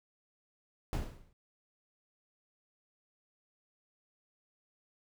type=noise with exponential decay; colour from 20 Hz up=brown; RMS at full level=-29 dBFS; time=0.93-1.33 s; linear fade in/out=1 ms; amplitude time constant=85 ms; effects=none